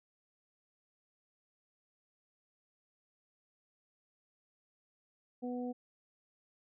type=harmonic tone; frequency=246.9 Hz; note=B3; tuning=in tune; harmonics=1 / 2 / 3; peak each=-37 / -42 / -47 dBFS; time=5.42-5.73 s; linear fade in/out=20 ms; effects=none